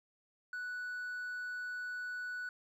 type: tone with hard clipping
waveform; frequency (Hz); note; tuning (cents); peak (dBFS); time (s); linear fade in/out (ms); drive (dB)
sine; 1480; F#6; 0; -39; 0.53-2.49; 2; 2
effects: none